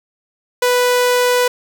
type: tone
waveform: sawtooth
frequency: 493.9 Hz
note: B4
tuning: in tune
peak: -8 dBFS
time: 0.62-1.48 s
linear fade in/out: 5 ms
effects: none